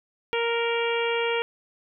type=harmonic tone; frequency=466.2 Hz; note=A#4; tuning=in tune; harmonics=1 / 2 / 3 / 4 / 5 / 6 / 7; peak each=-25 / -31 / -34 / -36 / -31 / -33 / -37 dBFS; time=0.33-1.42 s; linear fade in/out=0 ms; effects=none